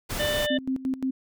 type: noise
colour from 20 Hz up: pink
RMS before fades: -31 dBFS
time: 0.09-0.47 s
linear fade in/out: 20 ms
type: harmonic tone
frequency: 595 Hz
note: D5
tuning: 22 cents sharp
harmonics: 1 / 3 / 5 / 6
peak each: -26 / -31 / -33 / -34 dBFS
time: 0.19-0.58 s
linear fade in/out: 10 ms
type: tone with tremolo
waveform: sine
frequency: 262.5 Hz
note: C4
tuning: 6 cents sharp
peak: -23 dBFS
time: 0.5-1.11 s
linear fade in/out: 10 ms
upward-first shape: square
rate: 5.7 Hz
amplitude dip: 80%
effects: none